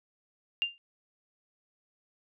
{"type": "tone with exponential decay", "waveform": "sine", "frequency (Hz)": 2794, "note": "F7", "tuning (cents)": 0, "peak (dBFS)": -22, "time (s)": [0.62, 0.78], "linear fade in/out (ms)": 0, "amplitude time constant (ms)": 33, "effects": []}